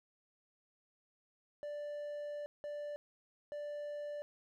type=tone bursts at uneven times; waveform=triangle; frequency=587.3 Hz; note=D5; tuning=in tune; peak=-38 dBFS; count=3; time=1.63-2.46 / 2.64-2.96 / 3.52-4.22 s; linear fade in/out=0 ms; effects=none